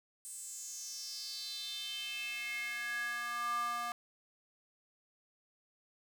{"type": "tone with high-pass filter sweep", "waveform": "square", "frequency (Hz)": 238.4, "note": "A#3", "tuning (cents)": 39, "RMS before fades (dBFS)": -40, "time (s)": [0.25, 3.92], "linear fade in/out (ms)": 0, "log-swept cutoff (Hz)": [8700, 950], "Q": 5.5, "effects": []}